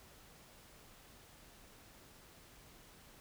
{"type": "silence", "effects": ["pink hiss -60 dBFS RMS until 3.2 s"]}